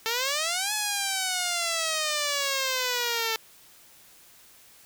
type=exponential two-way sweep; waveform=5% pulse; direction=up then down; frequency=442.5 to 855 to 442.5 Hz; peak=-14 dBFS; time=0.06-3.36 s; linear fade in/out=0 ms; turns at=0.73 s; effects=white hiss -54 dBFS RMS until 4.85 s